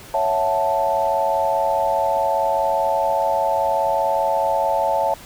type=chord; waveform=sine; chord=F# minor seventh; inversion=second; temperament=equal; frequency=554.4 / 659.3 / 740 / 880 Hz; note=C#5 / E5 / F#5 / A5; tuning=0 / 0 / 0 / 0 cents; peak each=-23 / -22 / -26 / -20 dBFS; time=0.14-5.14 s; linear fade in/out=2 ms; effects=pink hiss -41 dBFS RMS until 5.25 s